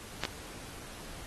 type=clicks; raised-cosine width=0.2 ms; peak=-14 dBFS; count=2; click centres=0.236 / 0.252 s; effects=pink hiss -47 dBFS RMS until 1.26 s + AAC 32 kbps